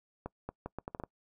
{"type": "accelerating click train", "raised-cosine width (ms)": 1, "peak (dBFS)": -24, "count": 8, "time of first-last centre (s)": [0.26, 1.037], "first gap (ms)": 230, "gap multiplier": 0.74, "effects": ["noise-tail reverb RT60 0.1 s tail -24 dB re dry"]}